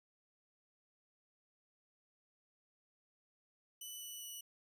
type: tone with pitch steps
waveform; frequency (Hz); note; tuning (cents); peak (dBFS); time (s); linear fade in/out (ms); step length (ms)
10% pulse; 2982 / 2965 / 2948; F#7 / F#7 / F#7; +13 / +3 / -7; -38; 3.81-4.41; 5; 200
effects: resampled to 32000 Hz